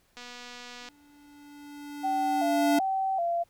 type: click train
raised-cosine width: 0.2 ms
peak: -27 dBFS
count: 176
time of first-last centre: 0.17-0.887 s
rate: 244 Hz
type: tone with exponential growth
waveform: square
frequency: 290 Hz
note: D4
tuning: 22 cents flat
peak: -22 dBFS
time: 0.81-2.79 s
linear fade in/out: 5 ms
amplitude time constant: 430 ms
type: tone with vibrato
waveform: sine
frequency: 726 Hz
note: F#5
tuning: 33 cents flat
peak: -25 dBFS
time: 2.03-3.44 s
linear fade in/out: 20 ms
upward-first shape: square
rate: 1.3 Hz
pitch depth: 100 cents each way
effects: pink hiss -67 dBFS RMS until 3.49 s